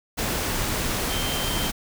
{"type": "tone in noise", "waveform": "sine", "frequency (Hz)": 3136, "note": "G7", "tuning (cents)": 0, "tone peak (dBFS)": -31, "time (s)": [1.09, 1.7], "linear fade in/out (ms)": 20, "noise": "pink", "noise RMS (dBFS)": -26, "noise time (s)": [0.17, 1.72], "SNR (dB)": -8, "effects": []}